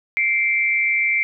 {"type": "tone pair together", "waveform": "sine", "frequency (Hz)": [2100, 2327], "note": ["C7", "D7"], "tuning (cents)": [6, -17], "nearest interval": "major second", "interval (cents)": 177, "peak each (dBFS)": -19, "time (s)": [0.17, 1.23], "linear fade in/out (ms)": 0, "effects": []}